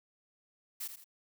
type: noise with echo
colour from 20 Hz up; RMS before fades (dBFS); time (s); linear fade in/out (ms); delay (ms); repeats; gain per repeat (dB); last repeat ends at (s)
blue; -39; 0.8-0.88; 10; 82; 2; -8; 1.044
effects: none